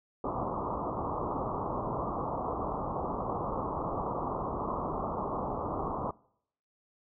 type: low-pass noise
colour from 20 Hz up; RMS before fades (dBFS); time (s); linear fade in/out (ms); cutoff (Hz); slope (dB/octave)
white; -34; 0.24-6.11; 2; 1200; 96
effects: noise-tail reverb RT60 0.7 s tail -24 dB re dry